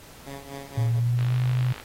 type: tone with tremolo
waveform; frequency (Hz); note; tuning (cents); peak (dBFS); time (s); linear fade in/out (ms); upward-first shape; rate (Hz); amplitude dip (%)
10% pulse; 138.59; C#3; 0; -27; 0.26-1; 10; triangle; 4.1; 85
type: tone with pitch glide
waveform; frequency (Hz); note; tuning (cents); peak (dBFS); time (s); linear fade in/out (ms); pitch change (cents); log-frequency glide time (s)
sine; 116.54 to 125.63; A#2 to B2; 0 to +30; -20; 0.77-1.73; 10; +130; 0.89-1.39
type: click train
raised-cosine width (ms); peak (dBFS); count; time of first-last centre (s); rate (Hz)
0.3; -22; 33; 1.19-1.8; 52.5
effects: pink hiss -48 dBFS RMS until 1.84 s + AAC 48 kbps